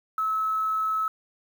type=tone with quantisation; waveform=sine; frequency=1296 Hz; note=E6; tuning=30 cents flat; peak=-23 dBFS; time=0.18-1.08 s; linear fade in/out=2 ms; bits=8; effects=none